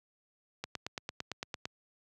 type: click train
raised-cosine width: 0.2 ms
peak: -19 dBFS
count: 10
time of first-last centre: 0.64-1.655 s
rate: 8.87 Hz
effects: high-pass 80 Hz 12 dB/octave